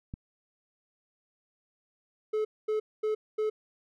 click, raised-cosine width 5 ms, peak -25 dBFS, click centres 0.139 s
triangle tone bursts, 430.4 Hz, A4, 38 cents flat, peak -24 dBFS, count 4, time 2.33-3.5 s, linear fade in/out 10 ms, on 120 ms, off 230 ms
effects none

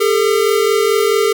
square tone pair together, 404.4 / 449 Hz, G#4 / A4, -46 / +35 cents, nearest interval major second, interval 181 cents, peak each -15 dBFS, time 0-1.33 s, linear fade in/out 10 ms, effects none

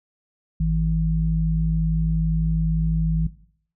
sine tone pair together, 52.85 / 161 Hz, G#1 / E3, +31 / -41 cents, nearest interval octave + perfect fifth, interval 1928 cents, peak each -21 dBFS, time 0.6-3.27 s, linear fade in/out 5 ms, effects noise-tail reverb RT60 0.6 s tail -17 dB re dry

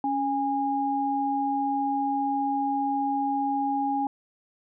sine tone pair together, 278.3 / 820 Hz, C#4 / G#5, +7 / -22 cents, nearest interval octave + perfect fifth, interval 1871 cents, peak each -28 / -25 dBFS, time 0.04-4.07 s, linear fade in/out 2 ms, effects none

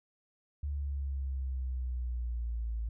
sine exponential sweep, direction down, 72.5 to 55.2 Hz, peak -32 dBFS, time 0.63-2.89 s, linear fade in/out 5 ms, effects none

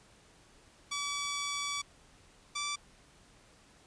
10% pulse tone pair in turn, 1146 / 1164.7 Hz, D6 / D6, -43 / -15 cents, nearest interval unison, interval 28 cents, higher second, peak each -25 dBFS, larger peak neither, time 0.91-1.82 / 2.55-2.76 s, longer first, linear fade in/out 10 ms, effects pink hiss -61 dBFS RMS until 3.86 s + resampled to 22050 Hz

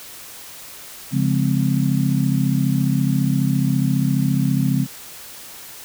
sine chord, Db major seventh, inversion none, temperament just, 138.59 / 173.24 / 207.9 / 259.9 Hz, Db3 / F3 / Ab3 / C4, 0 / -14 / +2 / -11 cents, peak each -19 / -22 / -23 / -22 dBFS, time 1.11-4.87 s, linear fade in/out 50 ms, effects white hiss -38 dBFS RMS until 5.84 s

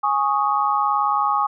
sine chord, Ab suspended fourth, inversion none, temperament just, 830.6 / 1107.5 / 1245.9 Hz, Ab5 / Db6 / Eb6, 0 / -2 / +2 cents, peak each -21 / -21 / -22 dBFS, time 0.03-1.47 s, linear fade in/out 10 ms, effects none

